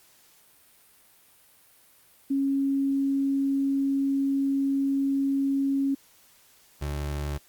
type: tone pair in turn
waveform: sine / 30% pulse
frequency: 274.6 / 72.73 Hz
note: C#4 / D2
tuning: -16 / -16 cents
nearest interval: octave + major seventh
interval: 2300 cents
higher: first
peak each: -22 / -26 dBFS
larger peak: first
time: 2.3-5.95 / 6.81-7.38 s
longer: first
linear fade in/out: 10 ms
effects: white hiss -58 dBFS RMS until 7.48 s + Opus 48 kbps